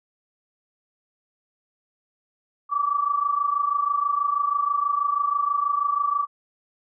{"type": "tone pair together", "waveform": "sine", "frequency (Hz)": [1148.5, 1174.7], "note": ["D6", "D6"], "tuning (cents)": [-39, 0], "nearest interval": "unison", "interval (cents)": 39, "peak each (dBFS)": [-22, -25], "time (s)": [2.69, 6.27], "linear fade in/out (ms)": 50, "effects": []}